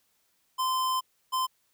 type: tone pair in turn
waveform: square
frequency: 1033 / 1033 Hz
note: C6 / C6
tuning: -22 / -22 cents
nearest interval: unison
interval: 0 cents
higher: neither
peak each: -26 dBFS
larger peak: neither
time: 0.58-1.01 / 1.32-1.47 s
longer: first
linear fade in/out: 20 ms
effects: white hiss -71 dBFS RMS until 1.73 s